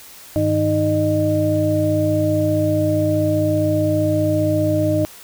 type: tone cluster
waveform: sine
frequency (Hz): 101 / 156.2 / 310.4 / 610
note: G#2 / D#3 / D#4 / D#5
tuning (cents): -48 / +7 / -4 / -34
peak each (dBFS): -21 / -26 / -19 / -19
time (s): 0.36-5.05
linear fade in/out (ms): 0
effects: white hiss -41 dBFS RMS until 5.23 s